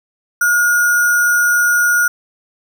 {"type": "tone with sample-and-hold", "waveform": "sine", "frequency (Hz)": 1437, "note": "F6", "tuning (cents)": 49, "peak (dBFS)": -10, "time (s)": [0.41, 2.08], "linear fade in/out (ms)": 5, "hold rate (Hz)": 7350, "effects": []}